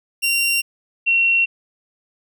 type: tone pair in turn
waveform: sawtooth / sine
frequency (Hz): 2761 / 2729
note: F7 / F7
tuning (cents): -20 / -41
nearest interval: unison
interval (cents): 21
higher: first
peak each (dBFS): -13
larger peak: neither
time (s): 0.22-0.62 / 1.06-1.46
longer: neither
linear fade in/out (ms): 20
effects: none